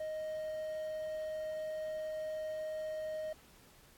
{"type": "tone with quantisation", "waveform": "triangle", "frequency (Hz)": 623, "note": "D#5", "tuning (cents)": 2, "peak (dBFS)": -35, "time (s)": [0, 3.33], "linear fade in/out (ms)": 5, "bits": 10, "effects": ["pink hiss -62 dBFS RMS until 3.97 s", "AAC 64 kbps"]}